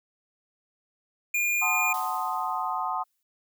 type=tone; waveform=square; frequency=2418 Hz; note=D7; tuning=50 cents sharp; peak=-24 dBFS; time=1.34-1.93 s; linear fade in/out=5 ms
type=chord; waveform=sine; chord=F# diminished seventh; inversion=none; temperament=equal; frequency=740 / 880 / 1046.5 / 1244.5 Hz; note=F#5 / A5 / C6 / Eb6; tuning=0 / 0 / 0 / 0 cents; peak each=-32 dBFS; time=1.61-3.04 s; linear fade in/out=20 ms
type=noise with exponential decay; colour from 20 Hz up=blue; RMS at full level=-38 dBFS; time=1.94-3.23 s; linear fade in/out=1 ms; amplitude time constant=280 ms
effects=none